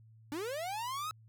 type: linear sweep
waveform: 45% pulse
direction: up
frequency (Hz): 277.2 to 1300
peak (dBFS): -36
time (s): 0.32-1.11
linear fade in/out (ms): 0
effects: added 111 Hz sine -56 dBFS peak until 1.28 s